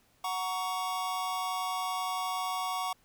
square chord, F# major, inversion none, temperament equal with one note detuned, 740 / 932.3 / 1122.3 Hz, F#5 / A#5 / C#6, 0 / 0 / +21 cents, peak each -36 / -39 / -35 dBFS, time 0.24-2.93 s, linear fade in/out 5 ms, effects pink hiss -67 dBFS RMS until 3.04 s

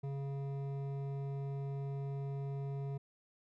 sine tone with hard clipping, 138.59 Hz, C#3, in tune, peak -39 dBFS, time 0.03-2.98 s, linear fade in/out 10 ms, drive 11 dB, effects none

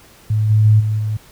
sine tone with level steps, 107.5 Hz, A2, 40 cents flat, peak -13 / -9 / -7 / -15 / -17 dBFS, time 0.3-1.17 s, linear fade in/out 5 ms, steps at 0.49 / 0.64 / 0.79 / 0.98 s, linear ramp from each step 20 ms, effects pink hiss -46 dBFS RMS until 1.31 s

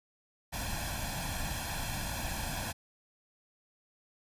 pink noise with comb filter, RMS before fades -36 dBFS, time 0.52-2.73 s, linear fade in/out 20 ms, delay 1.2 ms, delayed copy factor +0.8, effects resampled to 32000 Hz

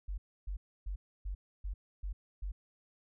sine tone bursts, 47.73 Hz, G1, 45 cents flat, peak -35 dBFS, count 7, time 0.08-2.52 s, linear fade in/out 10 ms, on 100 ms, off 290 ms, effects none

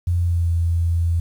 sine tone with pitch glide, 87.31 to 84.48 Hz, F2 to E2, 0 to +43 cents, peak -16 dBFS, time 0.07-1.2 s, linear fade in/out 5 ms, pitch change -57 cents, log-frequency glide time 0.18-0.5 s, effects 8-bit

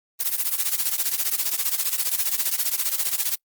blue noise with tremolo, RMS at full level -20 dBFS, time 0.19-3.36 s, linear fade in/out 20 ms, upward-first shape triangle, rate 15 Hz, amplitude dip 90%, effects noise-tail reverb RT60 0.1 s tail -25 dB re dry + Opus 24 kbps

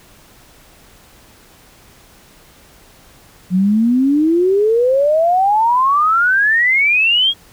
sine exponential sweep, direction up, 177.5 to 3322 Hz, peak -10 dBFS, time 3.5-7.34 s, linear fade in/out 50 ms, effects pink hiss -46 dBFS RMS until 7.52 s

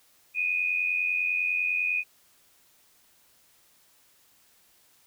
sine tone pair together, 2464 / 2554 Hz, D#7 / D#7, -17 / +45 cents, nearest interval minor second, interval 62 cents, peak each -25 / -31 dBFS, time 0.34-2.04 s, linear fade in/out 50 ms, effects white hiss -62 dBFS RMS until 5.06 s

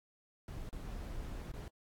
brown noise with dropouts, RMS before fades -43 dBFS, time 0.48-1.68 s, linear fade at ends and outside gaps 1 ms, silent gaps 0.691-0.728 / 1.517-1.538 s, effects AAC 64 kbps

